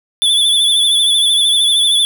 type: tone with vibrato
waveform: square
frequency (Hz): 3463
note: A7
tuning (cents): -28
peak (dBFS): -10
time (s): 0.22-2.05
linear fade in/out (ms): 0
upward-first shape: sine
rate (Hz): 13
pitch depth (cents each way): 50
effects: none